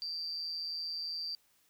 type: tone with amplitude modulation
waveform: sine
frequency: 4699 Hz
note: D8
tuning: in tune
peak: -32 dBFS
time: 0.02-1.35 s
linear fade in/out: 0 ms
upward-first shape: sine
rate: 163 Hz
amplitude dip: 70%
effects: tanh soft clip ceiling -28 dBFS + white hiss -70 dBFS RMS until 1.69 s